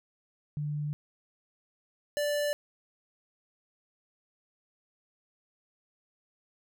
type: tone pair in turn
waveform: sine / square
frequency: 148.2 / 585.7 Hz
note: D3 / D5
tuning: +16 / -5 cents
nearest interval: 2 octaves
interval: 2379 cents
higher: second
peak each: -30 / -28 dBFS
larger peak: second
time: 0.57-0.93 / 2.17-2.53 s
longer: neither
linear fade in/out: 0 ms
effects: none